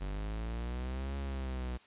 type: linear two-way sweep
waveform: 45% pulse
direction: up then down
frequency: 47.28 to 69.3 to 61.1 Hz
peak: -35 dBFS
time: 0-1.78 s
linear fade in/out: 20 ms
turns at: 1.17 s
effects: white hiss -61 dBFS RMS until 1.86 s + resampled to 8000 Hz